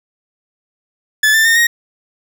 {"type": "tone with pitch steps", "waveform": "40% pulse", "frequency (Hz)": [1732, 1778.6, 1826.5, 1875.7], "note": ["A6", "A6", "A#6", "A#6"], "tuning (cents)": [-28, 18, -36, 10], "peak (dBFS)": -8, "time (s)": [1.23, 1.67], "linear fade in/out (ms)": 5, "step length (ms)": 110, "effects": []}